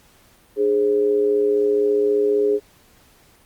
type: tone with amplitude modulation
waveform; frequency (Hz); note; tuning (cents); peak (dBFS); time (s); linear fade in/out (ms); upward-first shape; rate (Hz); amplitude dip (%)
sine; 415.3; G#4; 0; -12; 0.56-2.6; 50; sine; 115; 65
effects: pink hiss -54 dBFS RMS until 3.45 s + Opus 48 kbps